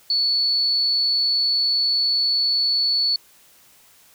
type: tone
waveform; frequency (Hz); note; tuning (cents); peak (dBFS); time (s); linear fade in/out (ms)
sine; 4435; C#8; 0; -17; 0.1-3.16; 2
effects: white hiss -53 dBFS RMS until 4.14 s